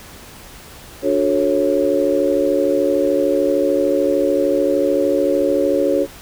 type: chord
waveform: sine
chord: D major seventh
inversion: none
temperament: just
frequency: 293.7 / 367.1 / 440.5 / 550.6 Hz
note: D4 / F#4 / A4 / C#5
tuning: 0 / -14 / +2 / -12 cents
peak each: -20 / -20 / -21 / -17 dBFS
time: 1.02-6.07 s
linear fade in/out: 50 ms
effects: pink hiss -39 dBFS RMS until 6.21 s